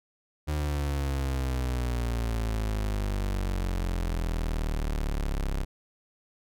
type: exponential sweep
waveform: 35% pulse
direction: down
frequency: 76 to 33.15 Hz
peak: -25 dBFS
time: 0.47-5.65 s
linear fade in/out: 20 ms
effects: none